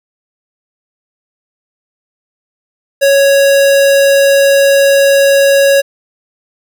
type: tone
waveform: square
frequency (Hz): 554.4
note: C#5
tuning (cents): 0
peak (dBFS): -6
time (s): 3.01-5.82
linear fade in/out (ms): 20
effects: none